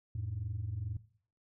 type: tone pair together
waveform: sine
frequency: 87.2 / 109.43 Hz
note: F2 / A2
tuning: -2 / -9 cents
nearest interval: major third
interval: 393 cents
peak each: -38 / -35 dBFS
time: 0.15-0.97 s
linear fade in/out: 5 ms
effects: noise-tail reverb RT60 0.5 s tail -17 dB re dry + tanh soft clip ceiling -30 dBFS